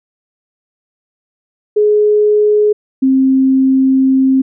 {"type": "tone pair in turn", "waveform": "sine", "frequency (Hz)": [420.3, 264.8], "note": ["G#4", "C4"], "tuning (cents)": [21, 21], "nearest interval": "minor sixth", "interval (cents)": 800, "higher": "first", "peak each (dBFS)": -7, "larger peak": "neither", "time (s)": [[1.76, 2.73], [3.02, 4.42]], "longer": "second", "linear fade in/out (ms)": 10, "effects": []}